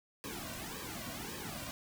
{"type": "noise with flanger", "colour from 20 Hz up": "pink", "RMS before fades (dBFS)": -43, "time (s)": [0.24, 1.71], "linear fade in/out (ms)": 0, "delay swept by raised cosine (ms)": [1.4, 2.37], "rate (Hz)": 1.8, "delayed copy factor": -0.95, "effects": []}